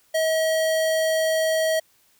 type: tone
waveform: square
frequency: 639 Hz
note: D#5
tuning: 46 cents sharp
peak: -20 dBFS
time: 0.14-1.8 s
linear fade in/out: 10 ms
effects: white hiss -61 dBFS RMS until 2.19 s